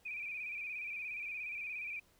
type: tone with vibrato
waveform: sine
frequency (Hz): 2419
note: D#7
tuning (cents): -49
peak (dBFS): -39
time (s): 0.05-2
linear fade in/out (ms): 10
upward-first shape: square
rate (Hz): 17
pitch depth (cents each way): 51
effects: pink hiss -69 dBFS RMS until 2.19 s